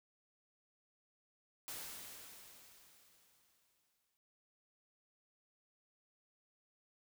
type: noise with exponential decay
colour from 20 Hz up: white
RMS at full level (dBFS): -45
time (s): 1.68-4.17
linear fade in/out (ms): 0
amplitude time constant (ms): 540
effects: none